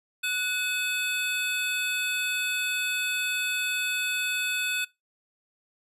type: tone cluster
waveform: square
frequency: 1480 / 2561 / 3519 Hz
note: F#6 / D#7 / A7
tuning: 0 / +49 / 0 cents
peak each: -32 / -30 / -33 dBFS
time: 0.23-4.85 s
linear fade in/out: 10 ms
effects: noise-tail reverb RT60 0.2 s tail -21 dB re dry + resampled to 32000 Hz